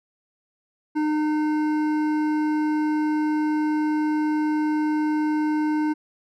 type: tone with hard clipping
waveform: sine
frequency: 304.9 Hz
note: D#4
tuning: 35 cents flat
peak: -22 dBFS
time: 0.95-5.94 s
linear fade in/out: 20 ms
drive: 11 dB
effects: none